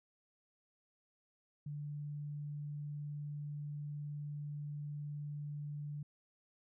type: tone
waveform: sine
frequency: 146.83 Hz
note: D3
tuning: in tune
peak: -40 dBFS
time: 1.66-6.03 s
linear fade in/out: 5 ms
effects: none